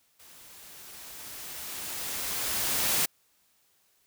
white noise with level ramp, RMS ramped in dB -53 to -25 dBFS, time 0.19-3.06 s, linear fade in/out 10 ms, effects white hiss -68 dBFS RMS until 4.06 s

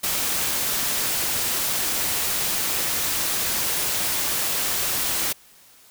white noise, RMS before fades -24 dBFS, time 0.03-5.33 s, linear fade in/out 10 ms, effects white hiss -52 dBFS RMS until 5.9 s

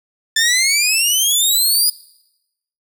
15% pulse exponential sweep, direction up, 1760 to 4978 Hz, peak -6 dBFS, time 0.36-1.9 s, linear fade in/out 5 ms, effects noise-tail reverb RT60 0.9 s tail -22 dB re dry

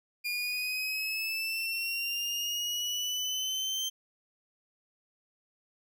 30% pulse linear sweep, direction up, 2413 to 3136 Hz, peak -28 dBFS, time 0.24-3.9 s, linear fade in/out 20 ms, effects none

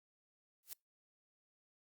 blue noise with exponential growth, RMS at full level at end -41 dBFS, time 0.63-0.73 s, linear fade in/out 1 ms, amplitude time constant 20 ms, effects noise-tail reverb RT60 0.2 s tail -26 dB re dry + Opus 48 kbps

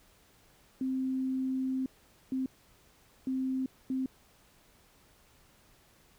sine tone bursts at uneven times, 261.6 Hz, C4, in tune, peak -29 dBFS, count 4, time 0.81-1.86 / 2.32-2.46 / 3.27-3.66 / 3.9-4.06 s, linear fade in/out 2 ms, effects pink hiss -63 dBFS RMS until 6.18 s

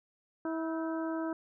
harmonic tone with a mistuned harmonic, 324.2 Hz, E4, 29 cents flat, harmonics 1 / 2 / 3 / 4 / 5, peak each -33 / -39 / -43 / -45 / -47 dBFS, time 0.45-1.33 s, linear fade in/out 2 ms, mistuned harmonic 5, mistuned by -76 cents, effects none

